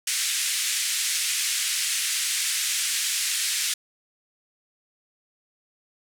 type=band-pass noise; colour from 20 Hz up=white; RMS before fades=-26 dBFS; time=0.07-3.74 s; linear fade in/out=5 ms; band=1800 to 10000 Hz; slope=24 dB/octave; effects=none